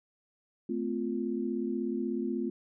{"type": "chord", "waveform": "sine", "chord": "F major", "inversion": "first", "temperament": "equal with one note detuned", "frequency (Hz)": [220, 256.4, 349.2], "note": ["A3", "C4", "F4"], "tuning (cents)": [0, -35, 0], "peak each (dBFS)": -34, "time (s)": [0.69, 2.5], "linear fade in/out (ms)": 5, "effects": []}